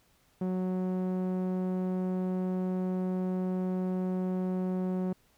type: tone with low-pass filter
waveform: sawtooth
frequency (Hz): 184.5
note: F#3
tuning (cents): -5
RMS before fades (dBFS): -31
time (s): 0.41-5.13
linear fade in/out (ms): 5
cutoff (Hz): 620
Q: 0.54
effects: pink hiss -67 dBFS RMS until 5.37 s